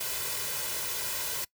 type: noise with comb filter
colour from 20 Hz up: white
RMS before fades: -33 dBFS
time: 0-1.45 s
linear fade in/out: 10 ms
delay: 2 ms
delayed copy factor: +0.6
effects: noise-tail reverb RT60 0.1 s tail -22 dB re dry + high-pass 60 Hz 12 dB/octave